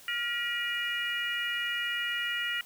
harmonic tone with a mistuned harmonic, 480 Hz, B4, 49 cents flat, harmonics 3 / 4 / 5 / 6, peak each -36 / -33 / -38 / -34 dBFS, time 0.08-2.61 s, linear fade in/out 2 ms, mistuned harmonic 3, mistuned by -40 cents, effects white hiss -53 dBFS RMS until 2.65 s

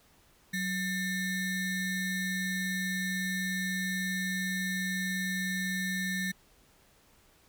square ring-modulated tone, 987.8 Hz, B5, in tune, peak -28 dBFS, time 0.53-6.32 s, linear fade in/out 10 ms, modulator 802 Hz, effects pink hiss -63 dBFS RMS until 7.48 s

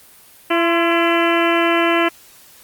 harmonic tone with a mistuned harmonic, 336.9 Hz, E4, 38 cents sharp, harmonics 1 / 2 / 3 / 4 / 5 / 6 / 7 / 8 / 9, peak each -17 / -20 / -22 / -23 / -24 / -25 / -25 / -26 / -27 dBFS, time 0.5-2.09 s, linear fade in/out 10 ms, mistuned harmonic 3, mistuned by +45 cents, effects white hiss -46 dBFS RMS until 2.63 s + Opus 32 kbps

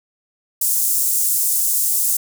pink high-pass noise, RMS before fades -18 dBFS, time 0.61-2.17 s, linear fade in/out 5 ms, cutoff 7700 Hz, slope 24 dB/octave, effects none

